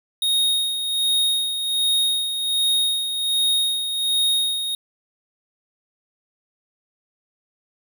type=tone with tremolo; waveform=square; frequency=3729 Hz; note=A#7; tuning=in tune; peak=-17 dBFS; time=0.22-4.75 s; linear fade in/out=2 ms; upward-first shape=sine; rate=1.3 Hz; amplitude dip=55%; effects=none